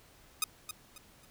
5% pulse tone with echo, 1244.5 Hz, D#6, in tune, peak -15 dBFS, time 0.42-0.44 s, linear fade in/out 2 ms, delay 270 ms, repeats 3, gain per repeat -10 dB, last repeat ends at 1.25 s, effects pink hiss -60 dBFS RMS until 1.3 s

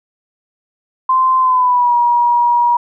sine tone with pitch glide, 1038 to 957.4 Hz, C6 to A#5, -14 to +46 cents, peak -9 dBFS, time 1.09-2.77 s, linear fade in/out 5 ms, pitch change -140 cents, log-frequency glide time 1.39-1.95 s, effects none

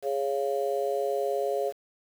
sine chord, Db major, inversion second, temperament just, 415.8 / 554.4 / 693 Hz, Ab4 / Db5 / F5, +2 / 0 / -14 cents, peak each -29 / -29 / -32 dBFS, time 0.02-1.73 s, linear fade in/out 50 ms, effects 8-bit

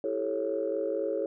sine chord, A dominant seventh, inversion second, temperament just, 330 / 396 / 440 / 550 Hz, E4 / G4 / A4 / C#5, +2 / +18 / 0 / -14 cents, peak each -35 / -34 / -32 / -31 dBFS, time 0.04-1.26 s, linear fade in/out 2 ms, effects tanh soft clip ceiling -18 dBFS

